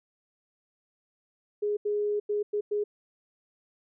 sine tone bursts at uneven times, 415.3 Hz, G#4, in tune, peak -25 dBFS, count 5, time 1.62-1.77 / 1.85-2.2 / 2.29-2.43 / 2.53-2.61 / 2.71-2.84 s, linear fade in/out 10 ms, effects none

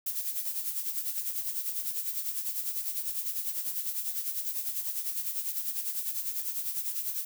violet noise with tremolo, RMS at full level -31 dBFS, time 0.06-7.25 s, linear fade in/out 5 ms, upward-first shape sine, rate 10 Hz, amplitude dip 60%, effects none

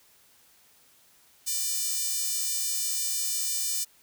5% pulse tone with high-pass filter, 598 Hz, D5, 31 cents sharp, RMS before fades -29 dBFS, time 1.46-3.85 s, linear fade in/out 20 ms, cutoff 9000 Hz, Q 0.74, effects white hiss -60 dBFS RMS until 4.02 s

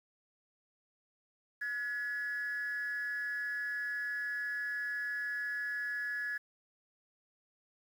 sine tone with amplitude modulation, 1695 Hz, G#6, 35 cents sharp, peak -30 dBFS, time 1.61-6.38 s, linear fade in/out 10 ms, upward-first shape sine, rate 246 Hz, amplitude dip 65%, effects tanh soft clip ceiling -29 dBFS + 10-bit

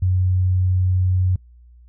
sine tone, 92 Hz, F#2, 9 cents flat, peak -15 dBFS, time 0.02-1.36 s, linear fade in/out 5 ms, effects noise-tail reverb RT60 0.1 s tail -22 dB re dry + added 60 Hz sine -44 dBFS peak until 1.88 s

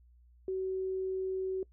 sine tone, 377.5 Hz, F#4, 35 cents sharp, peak -31 dBFS, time 0.48-1.63 s, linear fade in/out 2 ms, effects noise-tail reverb RT60 0.1 s tail -22 dB re dry + added 60 Hz sine -58 dBFS peak until 1.72 s

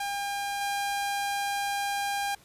sawtooth tone with level steps, 804 Hz, G5, 44 cents sharp, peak -26 / -24 dBFS, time 0-2.35 s, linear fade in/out 5 ms, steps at 0.61 s, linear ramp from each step 2 ms, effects pink hiss -57 dBFS RMS until 2.44 s + resampled to 32000 Hz

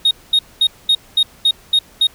sine tone bursts, 3729 Hz, A#7, in tune, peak -7 dBFS, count 8, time 0.05-2.07 s, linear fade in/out 5 ms, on 60 ms, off 220 ms, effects tanh soft clip ceiling -8 dBFS + pink hiss -46 dBFS RMS until 2.14 s

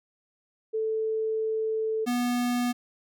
sine / square tone pair in turn, 440 / 244.1 Hz, A4 / B3, 0 / -20 cents, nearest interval minor seventh, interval 1020 cents, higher first, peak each -25 dBFS, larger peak neither, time 0.73-2.06 / 2.06-2.73 s, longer first, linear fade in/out 20 ms, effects none

